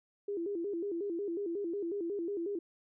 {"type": "tone with vibrato", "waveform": "sine", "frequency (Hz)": 370, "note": "F#4", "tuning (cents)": 0, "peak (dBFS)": -33, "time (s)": [0.28, 2.59], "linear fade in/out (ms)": 5, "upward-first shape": "square", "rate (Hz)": 5.5, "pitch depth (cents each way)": 160, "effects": []}